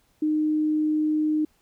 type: tone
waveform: sine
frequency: 306.9 Hz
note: D#4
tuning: 24 cents flat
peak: -20 dBFS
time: 0.22-1.45 s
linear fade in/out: 5 ms
effects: pink hiss -65 dBFS RMS until 1.61 s